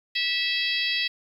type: harmonic tone with a mistuned harmonic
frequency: 654 Hz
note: E5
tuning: 14 cents flat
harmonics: 3 / 4 / 5 / 6 / 7 / 8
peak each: -30 / -29 / -29 / -30 / -32 / -35 dBFS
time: 0.15-1.08 s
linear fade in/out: 10 ms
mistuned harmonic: 8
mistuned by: -52 cents
effects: 9-bit